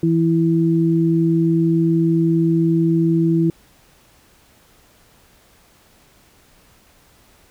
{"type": "tone pair together", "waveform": "sine", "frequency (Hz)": [164.8, 330], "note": ["E3", "E4"], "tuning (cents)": [0, 2], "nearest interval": "octave", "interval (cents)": 1202, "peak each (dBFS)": -16, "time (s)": [0.03, 3.5], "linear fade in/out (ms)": 2, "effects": ["pink hiss -53 dBFS RMS until 7.5 s"]}